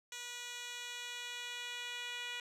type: tone with band-pass filter sweep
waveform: 10% pulse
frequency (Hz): 485.5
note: B4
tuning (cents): -30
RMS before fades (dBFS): -44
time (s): 0.12-2.4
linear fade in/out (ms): 2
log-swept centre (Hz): 5100 to 3200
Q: 1.4
effects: none